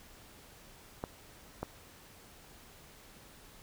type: clicks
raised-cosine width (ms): 1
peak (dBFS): -21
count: 2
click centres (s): 1.039 / 1.63
effects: pink hiss -56 dBFS RMS until 3.62 s